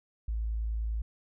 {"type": "tone", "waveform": "sine", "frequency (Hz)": 55, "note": "A1", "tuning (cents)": 0, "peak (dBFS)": -29, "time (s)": [0.28, 1.02], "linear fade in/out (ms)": 5, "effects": []}